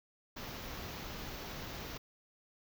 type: band-stop noise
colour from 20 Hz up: pink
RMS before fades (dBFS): -44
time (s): 0.36-1.98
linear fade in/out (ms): 10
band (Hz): 6400 to 13000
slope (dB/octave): 48
effects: none